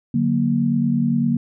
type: chord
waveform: sine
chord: D augmented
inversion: none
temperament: equal with one note detuned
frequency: 146.83 / 185 / 234.8 Hz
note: D3 / F#3 / A#3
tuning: 0 / 0 / +13 cents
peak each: -22 / -23 / -18 dBFS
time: 0.14-1.37 s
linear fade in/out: 5 ms
effects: none